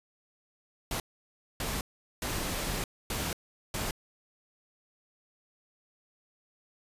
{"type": "noise bursts at uneven times", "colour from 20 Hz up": "pink", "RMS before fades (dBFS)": -33, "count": 5, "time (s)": [[0.91, 1], [1.6, 1.81], [2.22, 2.84], [3.1, 3.33], [3.74, 3.91]], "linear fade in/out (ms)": 2, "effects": ["resampled to 32000 Hz"]}